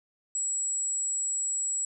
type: tone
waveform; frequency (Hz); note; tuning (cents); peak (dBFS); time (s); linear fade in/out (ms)
sine; 7760; B8; -31; -27; 0.35-1.85; 2
effects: none